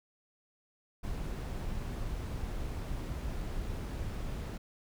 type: noise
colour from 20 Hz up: brown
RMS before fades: -37 dBFS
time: 1.03-4.58 s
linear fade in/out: 10 ms
effects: none